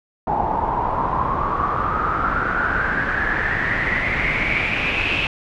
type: noise with low-pass filter sweep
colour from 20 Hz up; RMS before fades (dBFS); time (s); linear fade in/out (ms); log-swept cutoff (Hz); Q
pink; -21; 0.27-5.27; 2; 840 to 2700; 9.1
effects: none